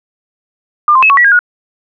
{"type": "tone with pitch steps", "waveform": "sine", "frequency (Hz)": [1199, 1047, 2587, 1115, 1937, 1623, 1449], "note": ["D6", "C6", "E7", "C#6", "B6", "G#6", "F#6"], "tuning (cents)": [36, 1, -33, 10, -34, -40, -37], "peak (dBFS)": -4, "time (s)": [0.88, 1.391], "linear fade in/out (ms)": 2, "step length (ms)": 73, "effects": []}